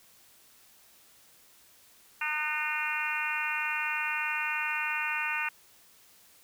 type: harmonic tone with a mistuned harmonic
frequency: 304.8 Hz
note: D#4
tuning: 36 cents flat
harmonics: 3 / 4 / 5 / 6 / 7 / 8 / 9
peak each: -38 / -39 / -35 / -37 / -39 / -34 / -36 dBFS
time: 2.21-5.49 s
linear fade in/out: 5 ms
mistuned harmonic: 5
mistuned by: -32 cents
effects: white hiss -59 dBFS RMS until 6.43 s